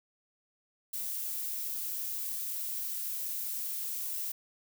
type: noise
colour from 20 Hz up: violet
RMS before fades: -36 dBFS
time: 0.93-4.32 s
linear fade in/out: 5 ms
effects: none